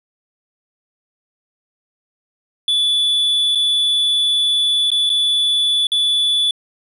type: tone with dropouts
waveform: triangle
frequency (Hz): 3455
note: A7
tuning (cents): -32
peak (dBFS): -12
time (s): 2.68-6.51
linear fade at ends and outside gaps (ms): 2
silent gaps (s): 3.55-3.555 / 4.904-4.916 / 5.094-5.1 / 5.87-5.918
effects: resampled to 32000 Hz